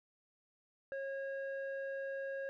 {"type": "tone with low-pass filter", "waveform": "square", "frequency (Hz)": 545, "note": "C#5", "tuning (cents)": -29, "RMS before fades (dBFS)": -41, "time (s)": [0.92, 2.49], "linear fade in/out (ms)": 0, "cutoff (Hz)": 1300, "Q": 6.6, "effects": []}